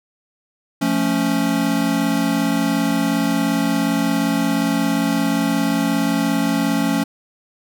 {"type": "chord", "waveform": "square", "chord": "F augmented", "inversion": "none", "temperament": "equal", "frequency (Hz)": [174.61, 220, 277.2], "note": ["F3", "A3", "C#4"], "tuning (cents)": [0, 0, 0], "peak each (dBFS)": [-24, -22, -20], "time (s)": [0.81, 7.04], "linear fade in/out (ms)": 10, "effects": []}